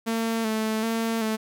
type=tone with vibrato; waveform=sawtooth; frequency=222.8 Hz; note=A3; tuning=22 cents sharp; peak=-20 dBFS; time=0.06-1.37 s; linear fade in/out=20 ms; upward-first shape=square; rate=1.3 Hz; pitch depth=31 cents each way; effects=none